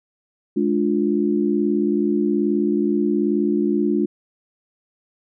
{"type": "chord", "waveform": "sine", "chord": "D diminished", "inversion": "second", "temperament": "just", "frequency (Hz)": [211.4, 293.7, 352.4], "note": ["Ab3", "D4", "F4"], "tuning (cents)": [31, 0, 16], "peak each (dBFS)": -21, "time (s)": [0.56, 4.06], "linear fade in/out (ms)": 10, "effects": []}